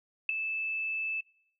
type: tone with ADSR envelope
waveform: sine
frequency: 2627 Hz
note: E7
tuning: 7 cents flat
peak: -20 dBFS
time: 0.29-1.21 s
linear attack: 3 ms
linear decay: 6 ms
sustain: -10 dB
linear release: 8 ms
effects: noise-tail reverb RT60 0.6 s tail -22 dB re dry